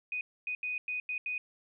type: tone bursts at uneven times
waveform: sine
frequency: 2489 Hz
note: D#7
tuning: in tune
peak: -32 dBFS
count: 6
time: 0.12-0.21 / 0.47-0.55 / 0.63-0.78 / 0.88-1 / 1.09-1.18 / 1.26-1.38 s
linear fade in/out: 2 ms
effects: none